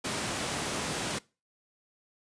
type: high-pass noise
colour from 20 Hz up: pink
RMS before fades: -33 dBFS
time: 0.04-1.19 s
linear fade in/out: 10 ms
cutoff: 130 Hz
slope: 12 dB/octave
effects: noise-tail reverb RT60 0.3 s tail -22 dB re dry + resampled to 22050 Hz